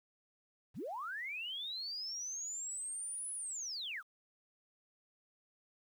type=linear two-way sweep; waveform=sine; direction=up then down; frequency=61.4 to 10210 to 1104 Hz; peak=-39 dBFS; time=0.74-4.03 s; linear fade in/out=50 ms; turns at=3.33 s; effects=11-bit